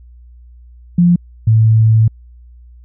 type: tone pair in turn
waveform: sine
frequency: 174.61 / 110.92 Hz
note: F3 / A2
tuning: 0 / +14 cents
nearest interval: minor sixth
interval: 786 cents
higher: first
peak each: -6 dBFS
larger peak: neither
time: 0.98-1.16 / 1.47-2.08 s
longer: second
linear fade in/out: 5 ms
effects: added 60 Hz sine -37 dBFS peak until 2.84 s